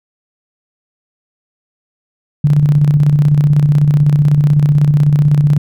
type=tone with tremolo; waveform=sine; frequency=146.83 Hz; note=D3; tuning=in tune; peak=-5 dBFS; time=2.44-5.58 s; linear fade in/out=5 ms; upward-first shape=square; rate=16 Hz; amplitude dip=45%; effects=none